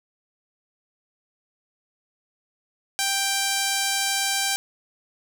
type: tone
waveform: 5% pulse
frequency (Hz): 786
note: G5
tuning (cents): +4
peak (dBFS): -10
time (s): 2.99-4.56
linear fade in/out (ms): 0
effects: 7-bit